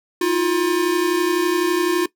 square tone pair together, 322.2 / 354.1 Hz, E4 / F4, -39 / +24 cents, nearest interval major second, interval 163 cents, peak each -23 / -18 dBFS, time 0.21-2.06 s, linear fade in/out 5 ms, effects noise-tail reverb RT60 0.1 s tail -18 dB re dry

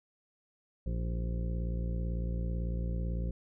harmonic tone with a mistuned harmonic, 58 Hz, A#1, 8 cents flat, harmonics 1 / 2 / 3 / 4 / 5 / 6 / 7 / 8 / 9, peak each -32 / -39 / -39 / -50 / -52 / -53 / -51 / -58 / -49 dBFS, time 0.86-3.31 s, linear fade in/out 5 ms, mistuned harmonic 5, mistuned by +64 cents, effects none

